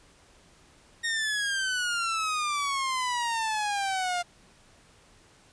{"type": "exponential sweep", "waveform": "sawtooth", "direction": "down", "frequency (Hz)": [1864.7, 698.5], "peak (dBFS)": -23, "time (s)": [1.03, 4.23], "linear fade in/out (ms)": 20, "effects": ["pink hiss -58 dBFS RMS until 5.52 s", "resampled to 22050 Hz"]}